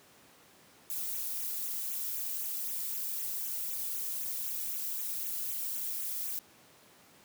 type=noise with flanger; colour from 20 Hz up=violet; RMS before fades=-36 dBFS; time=0.9-6.39 s; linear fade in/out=0 ms; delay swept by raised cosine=0.2 to 1.9 ms; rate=3.9 Hz; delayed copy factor=-1; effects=pink hiss -59 dBFS RMS until 7.24 s + high-pass 150 Hz 12 dB/octave